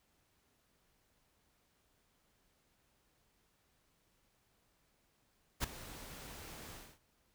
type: noise with ADSR envelope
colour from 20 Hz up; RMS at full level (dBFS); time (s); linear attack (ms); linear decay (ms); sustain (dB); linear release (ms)
pink; -33; 5.6-6.99; 38; 8; -17; 270
effects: pink hiss -75 dBFS RMS until 7.34 s